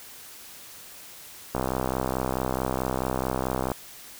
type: click train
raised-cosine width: 1 ms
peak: -12 dBFS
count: 141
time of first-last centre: 1.55-3.717 s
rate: 64.6 Hz
effects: white hiss -45 dBFS RMS until 4.19 s